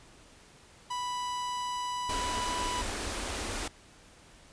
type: tone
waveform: 45% pulse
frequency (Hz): 987.8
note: B5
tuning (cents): 0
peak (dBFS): -32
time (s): 0.9-2.82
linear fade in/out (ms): 10
type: band-stop noise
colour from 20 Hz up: pink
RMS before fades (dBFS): -35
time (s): 2.09-3.68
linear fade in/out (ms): 5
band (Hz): 100 to 210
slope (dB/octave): 48
effects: pink hiss -56 dBFS RMS until 4.52 s + resampled to 22050 Hz